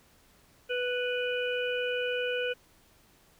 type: harmonic tone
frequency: 493.9 Hz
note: B4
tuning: in tune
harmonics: 1 / 3 / 5 / 6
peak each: -30 / -35 / -37 / -38 dBFS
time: 0.69-2.54 s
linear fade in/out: 20 ms
effects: pink hiss -62 dBFS RMS until 3.39 s